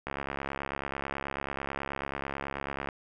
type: click train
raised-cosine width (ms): 0.5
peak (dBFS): -18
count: 196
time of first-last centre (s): 0.07-2.888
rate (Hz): 69.2
effects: none